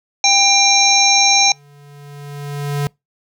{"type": "harmonic tone", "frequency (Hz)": 794, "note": "G5", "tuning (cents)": 22, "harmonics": [1, 3, 5, 7, 8], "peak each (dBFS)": [-16, -16, -16, -16, -16], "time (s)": [0.24, 1.52], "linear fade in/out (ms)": 2}
{"type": "tone with exponential growth", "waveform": "square", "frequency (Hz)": 143.8, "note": "D3", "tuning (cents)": -36, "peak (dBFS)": -16, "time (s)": [1.16, 2.87], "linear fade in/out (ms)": 0, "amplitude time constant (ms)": 370}
{"effects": ["noise-tail reverb RT60 0.2 s tail -26 dB re dry"]}